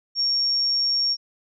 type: tone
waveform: sine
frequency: 5530 Hz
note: F8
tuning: 18 cents flat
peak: -19 dBFS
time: 0.15-1.17 s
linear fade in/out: 50 ms
effects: none